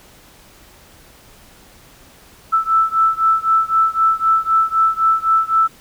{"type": "beating tone pair", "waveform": "sine", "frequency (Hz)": [1318.5, 1322.4], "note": ["E6", "E6"], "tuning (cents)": [0, 5], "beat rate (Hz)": 3.9, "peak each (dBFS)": [-15, -16], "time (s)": [2.52, 5.68], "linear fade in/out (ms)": 20, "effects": ["pink hiss -46 dBFS RMS until 5.8 s"]}